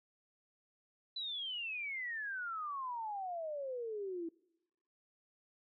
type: exponential sweep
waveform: sine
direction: down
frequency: 4020 to 324 Hz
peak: -38 dBFS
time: 1.16-4.29 s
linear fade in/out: 5 ms
effects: noise-tail reverb RT60 1.0 s tail -26 dB re dry